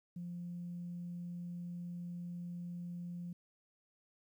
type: tone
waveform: sine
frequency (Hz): 174.61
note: F3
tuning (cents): 0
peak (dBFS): -40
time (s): 0.16-3.33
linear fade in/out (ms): 5
effects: tanh soft clip ceiling -36 dBFS + 12-bit